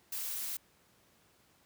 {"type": "noise", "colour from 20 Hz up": "blue", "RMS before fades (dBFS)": -38, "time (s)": [0.12, 0.57], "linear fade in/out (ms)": 5, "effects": ["pink hiss -67 dBFS RMS until 1.65 s", "high-pass 80 Hz 12 dB/octave"]}